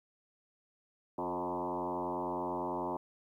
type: tone with frequency modulation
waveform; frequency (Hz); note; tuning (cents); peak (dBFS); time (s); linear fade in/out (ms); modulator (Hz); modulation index
sine; 621; D#5; -3; -33; 1.18-2.97; 5; 89; 4.5
effects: 12-bit